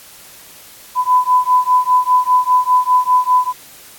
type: beating tone pair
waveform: sine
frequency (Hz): 1000 / 1005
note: B5 / B5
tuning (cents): +21 / +30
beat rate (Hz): 5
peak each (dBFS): -13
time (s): 0.95-3.53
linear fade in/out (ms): 50
effects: white hiss -40 dBFS RMS until 3.98 s + AAC 64 kbps